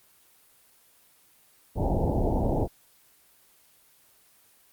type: low-pass noise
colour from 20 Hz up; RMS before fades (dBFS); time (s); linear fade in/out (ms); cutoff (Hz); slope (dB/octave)
pink; -25; 1.75-2.68; 50; 890; 96
effects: white hiss -60 dBFS RMS until 4.72 s + Opus 24 kbps